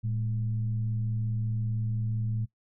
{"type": "tone with frequency modulation", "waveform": "sine", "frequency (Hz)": 112.1, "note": "A2", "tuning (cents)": 33, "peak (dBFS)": -27, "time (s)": [0.03, 2.46], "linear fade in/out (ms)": 20, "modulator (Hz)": 94.4, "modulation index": 0.43, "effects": ["noise-tail reverb RT60 0.1 s tail -19 dB re dry"]}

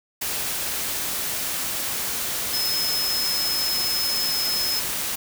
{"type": "tone in noise", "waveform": "sine", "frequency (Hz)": 5170, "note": "E8", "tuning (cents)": -34, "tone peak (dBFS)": -23, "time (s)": [2.53, 4.8], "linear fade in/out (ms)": 10, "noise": "white", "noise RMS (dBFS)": -27, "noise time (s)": [0.21, 5.16], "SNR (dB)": 1, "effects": []}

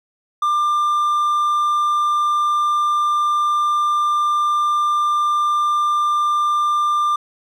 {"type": "tone", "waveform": "triangle", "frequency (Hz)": 1193, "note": "D6", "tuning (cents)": 27, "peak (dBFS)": -13, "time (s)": [0.42, 7.16], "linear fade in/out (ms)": 5, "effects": []}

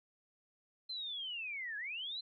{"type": "linear two-way sweep", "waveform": "sine", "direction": "down then up", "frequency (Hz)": [4144, 1637, 4144], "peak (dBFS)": -39, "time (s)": [0.89, 2.21], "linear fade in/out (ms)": 10, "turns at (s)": 1.77, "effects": []}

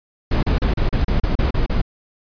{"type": "noise bursts", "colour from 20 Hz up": "brown", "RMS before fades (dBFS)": -17, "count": 10, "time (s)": [0.31, 1.816], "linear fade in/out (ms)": 5, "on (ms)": 120, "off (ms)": 34, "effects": ["resampled to 11025 Hz"]}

